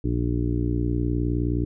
harmonic tone, 59.5 Hz, A#1, 36 cents sharp, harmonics 1 / 2 / 3 / 4 / 5 / 6 / 7, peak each -26 / -26 / -35 / -35 / -27 / -33 / -37 dBFS, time 0.04-1.65 s, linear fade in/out 5 ms, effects none

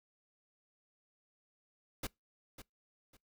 pink noise with echo, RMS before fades -39 dBFS, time 2.03-2.07 s, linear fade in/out 5 ms, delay 550 ms, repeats 2, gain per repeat -12 dB, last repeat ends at 3.17 s, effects noise-tail reverb RT60 0.2 s tail -25 dB re dry

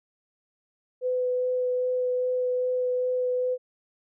sine tone with vibrato, 502 Hz, B4, 28 cents sharp, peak -23 dBFS, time 1.01-3.58 s, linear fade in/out 50 ms, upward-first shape sine, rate 2.5 Hz, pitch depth 9 cents each way, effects none

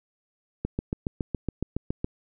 click train, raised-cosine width 3 ms, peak -14 dBFS, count 11, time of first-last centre 0.65-2.045 s, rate 7.17 Hz, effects none

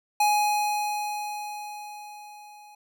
square tone with level ramp, 835 Hz, G#5, 9 cents sharp, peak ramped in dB -19 to -48 dBFS, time 0.2-2.75 s, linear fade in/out 5 ms, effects none

